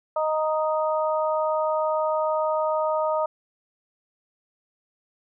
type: harmonic tone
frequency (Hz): 311.1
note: D#4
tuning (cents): 0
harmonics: 2 / 3 / 4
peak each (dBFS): -23 / -27 / -29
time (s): 0.16-3.26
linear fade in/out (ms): 5
effects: none